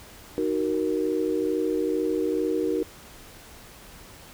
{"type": "chord", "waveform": "sine", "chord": "D# minor", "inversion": "none", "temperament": "just", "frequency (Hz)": [311.1, 373.4, 466.7], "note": ["D#4", "F#4", "A#4"], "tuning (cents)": [0, 16, 2], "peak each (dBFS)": -27, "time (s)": [0.38, 2.83], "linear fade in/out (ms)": 0, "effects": ["pink hiss -47 dBFS RMS until 4.33 s"]}